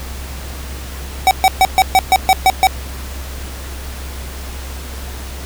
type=tone bursts; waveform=square; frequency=760 Hz; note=F#5; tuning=46 cents sharp; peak=-7 dBFS; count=9; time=1.27-2.67 s; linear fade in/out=0 ms; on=40 ms; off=130 ms; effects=added 66 Hz sine -26 dBFS peak until 5.45 s + pink hiss -32 dBFS RMS until 5.45 s